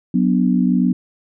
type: chord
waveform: sine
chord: B minor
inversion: second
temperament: equal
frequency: 185 / 246.9 / 293.7 Hz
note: F#3 / B3 / D4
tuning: 0 / 0 / 0 cents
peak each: -16 / -16 / -22 dBFS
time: 0.14-0.93 s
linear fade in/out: 5 ms
effects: none